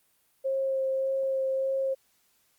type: tone with vibrato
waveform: sine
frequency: 534 Hz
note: C5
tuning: 35 cents sharp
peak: -25 dBFS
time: 0.44-1.95 s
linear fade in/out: 20 ms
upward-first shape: sine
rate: 1.7 Hz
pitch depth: 11 cents each way
effects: white hiss -68 dBFS RMS until 2.58 s + Opus 32 kbps